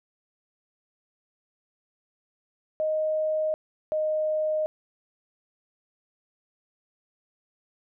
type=tone pair in turn; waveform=sine; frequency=622.3 / 619 Hz; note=D#5 / D#5; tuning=0 / -9 cents; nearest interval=unison; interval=9 cents; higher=first; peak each=-23 dBFS; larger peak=neither; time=2.8-3.54 / 3.92-4.66 s; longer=neither; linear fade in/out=0 ms; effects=none